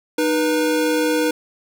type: tone pair together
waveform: square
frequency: 307.4 / 486.6 Hz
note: D#4 / B4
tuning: -21 / -26 cents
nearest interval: minor sixth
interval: 795 cents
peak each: -20 dBFS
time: 0.18-1.31 s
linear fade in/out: 5 ms
effects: none